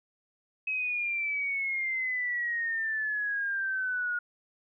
sine exponential sweep, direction down, 2560 to 1434 Hz, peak -28 dBFS, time 0.67-4.19 s, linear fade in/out 5 ms, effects none

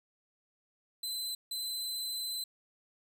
sawtooth tone bursts at uneven times, 4043 Hz, B7, 40 cents sharp, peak -32 dBFS, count 2, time 1.03-1.35 / 1.51-2.44 s, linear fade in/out 5 ms, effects none

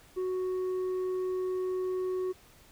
sine tone with tanh clipping, 370 Hz, F#4, in tune, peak -30 dBFS, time 0.16-2.33 s, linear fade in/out 20 ms, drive 4 dB, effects pink hiss -58 dBFS RMS until 2.71 s

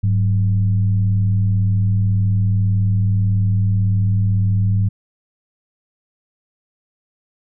sine tone with frequency modulation, 102 Hz, G#2, 31 cents flat, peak -13 dBFS, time 0.03-4.89 s, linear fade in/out 10 ms, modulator 81.8 Hz, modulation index 0.49, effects none

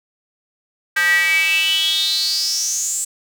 square tone with high-pass filter sweep, 175.5 Hz, F3, 9 cents sharp, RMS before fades -18 dBFS, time 0.96-3.05 s, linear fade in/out 10 ms, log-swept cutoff 1700 to 7900 Hz, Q 9.3, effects none

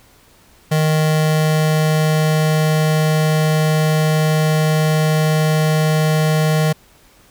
square tone pair together, 155.57 / 622.3 Hz, D#3 / D#5, 0 / 0 cents, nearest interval 2 octaves, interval 2400 cents, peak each -14 / -24 dBFS, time 0.71-6.73 s, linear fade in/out 10 ms, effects pink hiss -50 dBFS RMS until 7.3 s

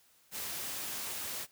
white noise, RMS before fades -39 dBFS, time 0.31-1.47 s, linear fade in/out 50 ms, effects white hiss -66 dBFS RMS until 1.51 s + high-pass 60 Hz 12 dB/octave

